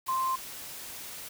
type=tone in noise; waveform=sine; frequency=1046.5 Hz; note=C6; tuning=in tune; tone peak=-26 dBFS; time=0.08-0.36 s; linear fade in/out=10 ms; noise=white; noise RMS=-42 dBFS; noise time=0.06-1.29 s; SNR=+13 dB; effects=none